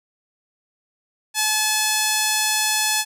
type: tone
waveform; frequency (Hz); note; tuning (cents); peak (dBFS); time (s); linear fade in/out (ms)
5% pulse; 860; A5; -40; -6; 1.34-3.05; 50
effects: none